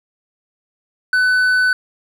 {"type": "tone with hard clipping", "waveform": "triangle", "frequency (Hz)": 1500, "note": "F#6", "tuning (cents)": 23, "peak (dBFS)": -13, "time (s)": [1.13, 1.73], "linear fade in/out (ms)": 2, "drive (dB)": 7, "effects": []}